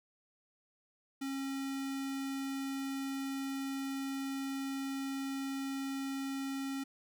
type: tone with notch filter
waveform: square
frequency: 271.7 Hz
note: C#4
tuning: 35 cents flat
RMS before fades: -38 dBFS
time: 1.21-6.84 s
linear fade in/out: 10 ms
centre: 640 Hz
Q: 1.2
effects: none